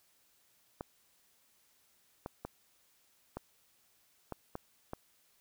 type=clicks; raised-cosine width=1 ms; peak=-25 dBFS; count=7; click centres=0.809 / 2.261 / 2.45 / 3.37 / 4.323 / 4.554 / 4.934 s; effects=white hiss -70 dBFS RMS until 5.4 s